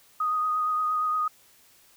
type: tone with vibrato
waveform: sine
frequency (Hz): 1244.5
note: D#6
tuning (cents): 0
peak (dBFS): -23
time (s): 0.2-1.28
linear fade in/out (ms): 5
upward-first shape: triangle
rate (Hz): 8.6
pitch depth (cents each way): 23
effects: white hiss -58 dBFS RMS until 1.96 s